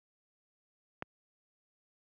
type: click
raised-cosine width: 0.5 ms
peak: -21 dBFS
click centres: 1.024 s
effects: high-pass 100 Hz 12 dB/octave